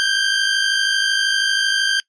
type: tone pair together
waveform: 20% pulse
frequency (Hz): 1551.2 / 1604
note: G6 / G6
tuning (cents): -19 / +39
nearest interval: minor second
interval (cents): 58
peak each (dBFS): -14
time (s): 0-2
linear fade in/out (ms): 0
effects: noise-tail reverb RT60 0.1 s tail -22 dB re dry + resampled to 22050 Hz